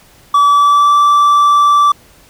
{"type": "tone with pitch glide", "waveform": "triangle", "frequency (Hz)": [1149, 1164.4], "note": ["D6", "D6"], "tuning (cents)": [-38, -15], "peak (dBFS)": -4, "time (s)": [0.34, 1.92], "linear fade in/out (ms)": 5, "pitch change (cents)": 23, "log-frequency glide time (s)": [0.48, 0.97], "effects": ["pink hiss -45 dBFS RMS until 2.29 s"]}